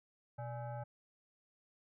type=tone with frequency modulation; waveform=sine; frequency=123.47 Hz; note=B2; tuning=in tune; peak=-40 dBFS; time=0.38-0.84 s; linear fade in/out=10 ms; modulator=711 Hz; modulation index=0.99; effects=none